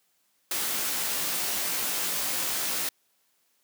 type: noise with comb filter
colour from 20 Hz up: white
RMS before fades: -29 dBFS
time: 0.51-2.89 s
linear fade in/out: 2 ms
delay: 17 ms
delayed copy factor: +0.55
effects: white hiss -70 dBFS RMS until 3.63 s + high-pass 150 Hz 12 dB/octave